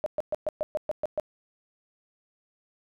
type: tone bursts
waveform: sine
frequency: 610 Hz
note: D#5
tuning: 34 cents flat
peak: -24 dBFS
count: 9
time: 0.04-1.198 s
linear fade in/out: 0 ms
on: 22 ms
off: 120 ms
effects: none